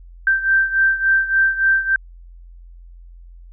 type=beating tone pair; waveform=sine; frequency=1565 / 1568.5 Hz; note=G6 / G6; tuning=-3 / +1 cents; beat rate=3.5 Hz; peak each=-15 / -19 dBFS; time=0.27-1.96 s; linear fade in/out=2 ms; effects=added 43 Hz sine -38 dBFS peak until 3.52 s